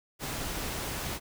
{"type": "noise", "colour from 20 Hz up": "pink", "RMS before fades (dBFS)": -35, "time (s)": [0.19, 1.2], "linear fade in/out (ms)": 50, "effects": []}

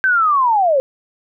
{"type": "linear sweep", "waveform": "sine", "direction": "down", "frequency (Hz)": [1568, 510], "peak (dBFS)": -11, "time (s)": [0.04, 0.8], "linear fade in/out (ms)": 0, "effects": []}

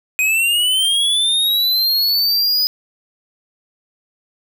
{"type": "linear sweep", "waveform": "square", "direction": "up", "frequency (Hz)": [2492, 5000], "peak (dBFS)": -14, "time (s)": [0.19, 2.67], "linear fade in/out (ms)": 0, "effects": []}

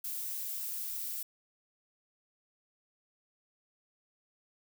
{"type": "noise", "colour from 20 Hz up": "violet", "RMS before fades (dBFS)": -38, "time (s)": [0.04, 1.23], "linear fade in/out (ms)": 5, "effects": []}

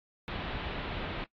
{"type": "low-pass noise", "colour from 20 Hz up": "pink", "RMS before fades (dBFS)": -37, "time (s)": [0.28, 1.24], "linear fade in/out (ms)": 0, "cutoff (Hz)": 3800, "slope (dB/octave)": 48, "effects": ["noise-tail reverb RT60 0.1 s tail -19 dB re dry", "AAC 48 kbps"]}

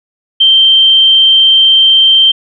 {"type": "tone", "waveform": "sine", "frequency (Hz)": 3136, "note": "G7", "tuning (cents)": 0, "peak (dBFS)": -3, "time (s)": [0.4, 2.32], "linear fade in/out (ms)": 10, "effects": []}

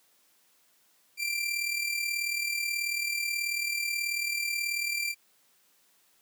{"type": "tone with amplitude modulation", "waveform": "sawtooth", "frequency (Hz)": 2360, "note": "D7", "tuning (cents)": 8, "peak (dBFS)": -23, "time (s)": [1.17, 5.15], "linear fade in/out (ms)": 50, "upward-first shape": "sine", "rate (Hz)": 38.4, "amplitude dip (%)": 55, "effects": ["white hiss -66 dBFS RMS until 6.21 s", "high-pass 150 Hz 12 dB/octave"]}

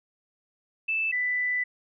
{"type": "tone pair in turn", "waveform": "sine", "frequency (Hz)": [2637, 1987.5], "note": ["E7", "B6"], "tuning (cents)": [0, 10], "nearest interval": "perfect fourth", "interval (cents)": 490, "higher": "first", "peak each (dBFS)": [-24, -24], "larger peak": "neither", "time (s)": [[0.88, 1.12], [1.12, 1.64]], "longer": "second", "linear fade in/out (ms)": 10, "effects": []}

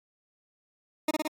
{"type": "tone with echo", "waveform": "20% pulse", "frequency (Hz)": 308.6, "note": "D#4", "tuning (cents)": -14, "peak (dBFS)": -18, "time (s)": [1.08, 1.11], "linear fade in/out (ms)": 5, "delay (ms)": 56, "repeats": 3, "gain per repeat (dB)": -2, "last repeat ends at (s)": 1.278, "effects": ["AAC 64 kbps"]}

